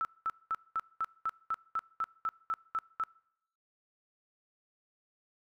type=tone bursts; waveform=sine; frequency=1318.5 Hz; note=E6; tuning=in tune; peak=-29 dBFS; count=13; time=0.01-3.037 s; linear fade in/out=0 ms; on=39 ms; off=210 ms; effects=noise-tail reverb RT60 0.8 s tail -24 dB re dry